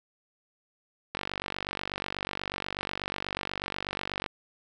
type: click train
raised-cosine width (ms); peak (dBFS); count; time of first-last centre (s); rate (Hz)
0.3; -15; 151; 1.15-4.262; 48.2
effects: none